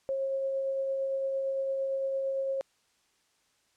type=tone with tremolo; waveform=sine; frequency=540 Hz; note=C#5; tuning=45 cents flat; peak=-27 dBFS; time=0.09-2.61 s; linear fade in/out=0 ms; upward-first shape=triangle; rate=8.8 Hz; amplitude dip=25%; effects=white hiss -70 dBFS RMS until 3.76 s + low-pass 8000 Hz 12 dB/octave